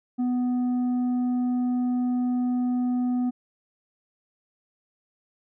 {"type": "tone with tanh clipping", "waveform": "sine", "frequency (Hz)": 248, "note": "B3", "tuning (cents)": 7, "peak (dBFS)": -23, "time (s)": [0.18, 3.31], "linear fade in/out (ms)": 20, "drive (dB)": 5, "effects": []}